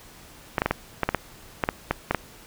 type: clicks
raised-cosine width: 0.5 ms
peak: -6 dBFS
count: 12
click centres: 0.582 / 0.619 / 0.66 / 0.71 / 1.033 / 1.09 / 1.147 / 1.638 / 1.689 / 1.91 / 2.11 / 2.147 s
effects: pink hiss -48 dBFS RMS until 2.46 s